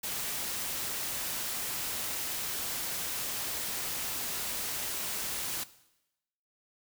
white noise, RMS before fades -35 dBFS, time 0.03-5.64 s, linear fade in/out 10 ms, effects noise-tail reverb RT60 0.9 s tail -17 dB re dry

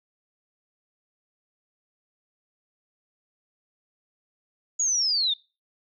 sine linear sweep, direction down, 6850 to 3520 Hz, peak -21 dBFS, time 4.79-5.34 s, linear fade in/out 10 ms, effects noise-tail reverb RT60 0.3 s tail -23 dB re dry

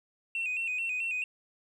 sine tone with vibrato, 2600 Hz, E7, 24 cents flat, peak -28 dBFS, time 0.35-1.24 s, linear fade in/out 2 ms, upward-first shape square, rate 4.6 Hz, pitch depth 70 cents each way, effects tanh soft clip ceiling -27 dBFS + 11-bit

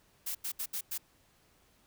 blue noise bursts at uneven times, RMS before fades -36 dBFS, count 5, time 0.26-0.35 / 0.44-0.52 / 0.59-0.66 / 0.73-0.81 / 0.91-0.98 s, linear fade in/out 10 ms, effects pink hiss -67 dBFS RMS until 1.86 s

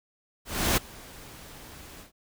pink noise with ADSR envelope, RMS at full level -22 dBFS, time 0.45-2.12 s, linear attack 320 ms, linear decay 14 ms, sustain -24 dB, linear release 120 ms, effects none

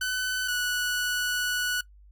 sawtooth tone pair in turn, 1506 / 1474.2 Hz, F#6 / F#6, +30 / -7 cents, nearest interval unison, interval 37 cents, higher first, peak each -23 / -22 dBFS, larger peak second, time 0.01-0.48 / 0.48-1.81 s, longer second, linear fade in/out 5 ms, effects noise-tail reverb RT60 0.1 s tail -19 dB re dry + added 50 Hz sine -50 dBFS peak until 2.11 s

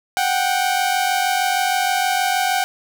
sawtooth tone pair together, 735 / 781.4 Hz, F#5 / G5, -12 / -6 cents, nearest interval minor second, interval 106 cents, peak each -16 dBFS, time 0.17-2.64 s, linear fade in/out 0 ms, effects none

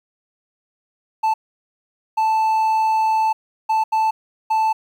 triangle tone bursts at uneven times, 879 Hz, A5, 2 cents flat, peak -13 dBFS, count 5, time 1.23-1.34 / 2.17-3.33 / 3.69-3.84 / 3.92-4.11 / 4.5-4.73 s, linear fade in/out 10 ms, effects 9-bit

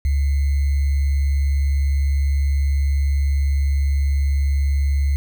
sine tone with sample-and-hold, 69.9 Hz, C#2, 15 cents sharp, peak -15 dBFS, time 0.05-5.16 s, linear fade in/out 0 ms, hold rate 2100 Hz, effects none

